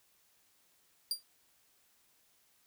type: tone with exponential decay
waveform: sawtooth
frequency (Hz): 4761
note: D8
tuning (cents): +23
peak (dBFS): -25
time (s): 1.11-1.23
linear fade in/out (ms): 2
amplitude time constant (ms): 24
effects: white hiss -70 dBFS RMS until 2.66 s